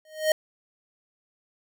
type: tone with exponential growth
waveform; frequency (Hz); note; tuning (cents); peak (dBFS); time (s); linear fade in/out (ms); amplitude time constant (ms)
square; 622.3; D#5; 0; -16; 0.05-0.32; 2; 57
effects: none